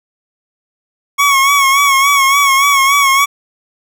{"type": "tone with vibrato", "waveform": "25% pulse", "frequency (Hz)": 1108.7, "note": "C#6", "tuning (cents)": 0, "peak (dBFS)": -4, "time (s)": [1.18, 3.26], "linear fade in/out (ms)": 20, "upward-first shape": "sine", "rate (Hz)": 3.5, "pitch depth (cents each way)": 51, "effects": []}